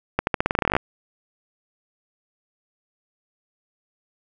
accelerating click train, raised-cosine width 0.5 ms, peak -4 dBFS, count 16, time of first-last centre 0.19-0.766 s, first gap 81 ms, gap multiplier 0.88, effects none

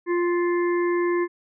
harmonic tone, 349.2 Hz, F4, in tune, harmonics 1 / 3 / 5 / 6, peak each -20 / -30 / -34 / -36 dBFS, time 0.06-1.28 s, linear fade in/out 50 ms, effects none

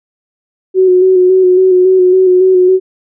sine tone with vibrato, 370 Hz, F#4, in tune, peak -4 dBFS, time 0.74-2.8 s, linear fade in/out 50 ms, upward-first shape square, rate 3.6 Hz, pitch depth 24 cents each way, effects none

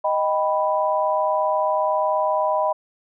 sine chord, Eb augmented, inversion none, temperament equal, 622.3 / 784 / 987.8 Hz, Eb5 / G5 / B5, 0 / 0 / 0 cents, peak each -21 / -25 / -22 dBFS, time 0.04-2.73 s, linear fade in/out 10 ms, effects none

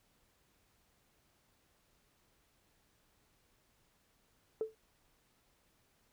sine tone with exponential decay, 440 Hz, A4, in tune, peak -28 dBFS, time 4.61-4.75 s, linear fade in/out 1 ms, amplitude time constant 29 ms, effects tanh soft clip ceiling -26 dBFS + pink hiss -73 dBFS RMS until 6.12 s

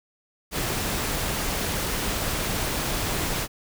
pink noise, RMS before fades -27 dBFS, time 0.51-3.48 s, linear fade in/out 50 ms, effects none

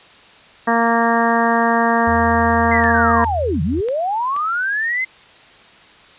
harmonic tone, 231.6 Hz, A#3, 11 cents flat, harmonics 1 / 2 / 3 / 4 / 5 / 6 / 7 / 8, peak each -19 / -22 / -19 / -20 / -21 / -30 / -23 / -24 dBFS, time 0.67-3.25 s, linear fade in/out 10 ms
sine tone, 82.41 Hz, E2, in tune, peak -22 dBFS, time 2.07-3.81 s, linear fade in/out 5 ms
sine linear two-way sweep, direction down then up, 2093 to 135.6 to 2093 Hz, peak -17 dBFS, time 2.71-5.05 s, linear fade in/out 10 ms, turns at 3.62 s
clicks, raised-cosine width 0.3 ms, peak -16 / -18 / -17 / -19 dBFS, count 4, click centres 2.84 / 3.244 / 3.886 / 4.364 s
effects white hiss -45 dBFS RMS until 6.18 s + resampled to 8000 Hz

